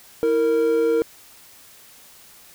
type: tone pair together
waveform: triangle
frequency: 326.4 / 462.2 Hz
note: E4 / A#4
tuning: -17 / -15 cents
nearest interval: tritone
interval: 602 cents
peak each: -22 / -15 dBFS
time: 0.23-1.02 s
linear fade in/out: 0 ms
effects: white hiss -48 dBFS RMS until 2.54 s